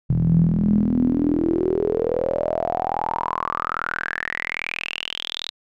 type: tone with band-pass filter sweep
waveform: sawtooth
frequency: 41.2 Hz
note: E1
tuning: in tune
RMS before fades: -22 dBFS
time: 0.09-5.5 s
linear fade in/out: 10 ms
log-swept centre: 140 to 3900 Hz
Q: 9.9
effects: none